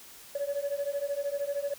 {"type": "beating tone pair", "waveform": "sine", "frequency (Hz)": [561, 574], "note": ["C#5", "D5"], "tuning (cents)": [21, -40], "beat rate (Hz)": 13, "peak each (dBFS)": -31, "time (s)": [0.35, 1.74], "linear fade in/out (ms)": 5, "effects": ["tanh soft clip ceiling -25 dBFS", "white hiss -50 dBFS RMS until 1.78 s"]}